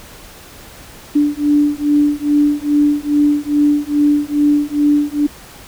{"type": "beating tone pair", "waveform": "sine", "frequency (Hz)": [291.9, 294.3], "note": ["D4", "D4"], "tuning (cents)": [-10, 4], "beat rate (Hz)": 2.4, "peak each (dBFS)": -14, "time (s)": [1.15, 5.27], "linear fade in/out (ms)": 10, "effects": ["pink hiss -38 dBFS RMS until 5.67 s"]}